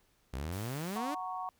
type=exponential sweep; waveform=sawtooth; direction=up; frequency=60.5 to 311.1 Hz; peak=-32 dBFS; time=0.33-1.15 s; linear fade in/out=10 ms
type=noise; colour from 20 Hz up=white; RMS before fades=-50 dBFS; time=0.52-0.98 s; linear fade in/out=5 ms
type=chord; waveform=sine; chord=F# major; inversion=none; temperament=equal; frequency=740 / 932.3 / 1108.7 Hz; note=F#5 / A#5 / C#6; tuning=0 / 0 / 0 cents; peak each=-39 / -42 / -40 dBFS; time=0.96-1.49 s; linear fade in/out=0 ms
effects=pink hiss -71 dBFS RMS until 1.59 s